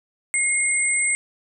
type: tone pair together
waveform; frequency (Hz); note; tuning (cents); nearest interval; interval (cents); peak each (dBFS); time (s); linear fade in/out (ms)
sine; 2148 / 8118; C7 / B8; +45 / +47; octave + major seventh; 2302; -21; 0.34-1.15; 0
effects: none